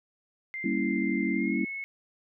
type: tone with pitch glide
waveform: sine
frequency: 2093 to 2193 Hz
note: C7 to C#7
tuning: 0 to -19 cents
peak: -33 dBFS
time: 0.54-1.84 s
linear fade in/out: 0 ms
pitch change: +81 cents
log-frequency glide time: 1.33-1.6 s
type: chord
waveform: sine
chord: G diminished seventh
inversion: none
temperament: equal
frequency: 196 / 233.1 / 277.2 / 329.6 Hz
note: G3 / Bb3 / Db4 / Fb4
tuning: 0 / 0 / 0 / 0 cents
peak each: -31 dBFS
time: 0.64-1.65 s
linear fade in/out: 5 ms
effects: none